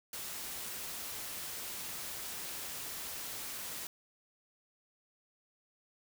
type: noise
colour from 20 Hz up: white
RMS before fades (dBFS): -42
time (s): 0.13-3.87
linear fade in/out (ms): 2
effects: none